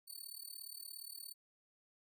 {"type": "tone with amplitude modulation", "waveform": "10% pulse", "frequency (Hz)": 4492, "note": "C#8", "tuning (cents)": 22, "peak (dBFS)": -37, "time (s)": [0.07, 1.34], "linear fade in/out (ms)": 20, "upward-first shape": "sine", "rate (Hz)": 37.1, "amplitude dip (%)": 90, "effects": []}